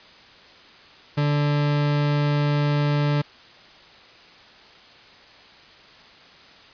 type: tone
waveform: 40% pulse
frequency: 146.3 Hz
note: D3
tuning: 6 cents flat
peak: -18 dBFS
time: 1.17-3.22 s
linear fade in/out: 10 ms
effects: white hiss -48 dBFS RMS until 6.73 s + resampled to 11025 Hz